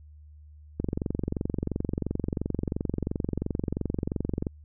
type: click train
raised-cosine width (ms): 3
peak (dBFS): -15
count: 85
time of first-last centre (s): 0.8-4.468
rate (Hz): 22.9
effects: added 75 Hz sine -47 dBFS peak until 4.64 s